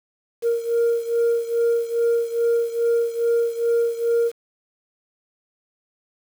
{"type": "beating tone pair", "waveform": "sine", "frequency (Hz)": [466.2, 468.6], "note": ["A#4", "A#4"], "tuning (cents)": [0, 9], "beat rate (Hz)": 2.4, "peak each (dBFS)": [-18, -21], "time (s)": [0.42, 4.32], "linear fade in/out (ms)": 50, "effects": ["tanh soft clip ceiling -14 dBFS", "7-bit"]}